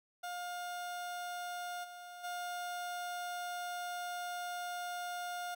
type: tone with level steps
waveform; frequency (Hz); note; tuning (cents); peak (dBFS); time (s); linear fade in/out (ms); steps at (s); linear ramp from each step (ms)
30% pulse; 710; F5; +28; -37 / -45 / -36; 0.23-5.55; 10; 1.83 / 2.23; 20
effects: none